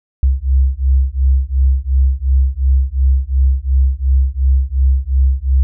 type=beating tone pair; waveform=sine; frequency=65 / 67.8 Hz; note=C2 / C#2; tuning=-11 / -38 cents; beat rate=2.8 Hz; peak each=-13 / -13 dBFS; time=0.23-5.63 s; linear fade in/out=0 ms; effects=none